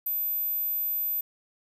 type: tone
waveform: sine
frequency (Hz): 13700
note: A9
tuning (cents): -47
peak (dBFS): -26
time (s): 0.06-1.21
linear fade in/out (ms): 5
effects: 9-bit